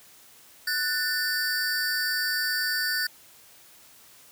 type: tone cluster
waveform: square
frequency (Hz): 1484 / 1782 / 4655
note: F#6 / A6 / D8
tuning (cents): +5 / +22 / -16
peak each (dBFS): -30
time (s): 0.67-3.07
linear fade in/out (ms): 5
effects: white hiss -53 dBFS RMS until 4.31 s + high-pass 60 Hz 12 dB/octave